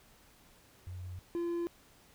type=tone pair in turn; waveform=sine / triangle; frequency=90.8 / 342.8 Hz; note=F#2 / F4; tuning=-32 / -32 cents; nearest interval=octave + major seventh; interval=2300 cents; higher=second; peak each=-40 / -30 dBFS; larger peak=second; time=0.87-1.19 / 1.35-1.67 s; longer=neither; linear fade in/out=0 ms; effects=pink hiss -62 dBFS RMS until 2.14 s